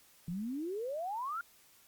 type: exponential sweep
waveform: sine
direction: up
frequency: 164.4 to 1433 Hz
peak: -35 dBFS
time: 0.28-1.41 s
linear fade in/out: 2 ms
effects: white hiss -63 dBFS RMS until 1.87 s + Opus 48 kbps